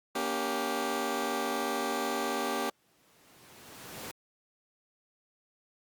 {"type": "chord", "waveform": "15% pulse", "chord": "G diminished", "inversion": "first", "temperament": "just", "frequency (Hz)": [235.2, 282.2, 392], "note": ["Bb3", "Db4", "G4"], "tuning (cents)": [16, 31, 0], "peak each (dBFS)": [-29, -29, -27], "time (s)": [0.15, 2.7], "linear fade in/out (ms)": 5}
{"type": "noise with exponential growth", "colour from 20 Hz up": "pink", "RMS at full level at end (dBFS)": -39, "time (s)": [2.4, 4.11], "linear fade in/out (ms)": 0, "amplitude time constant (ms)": 370}
{"effects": ["high-pass 150 Hz 12 dB/octave", "Opus 48 kbps"]}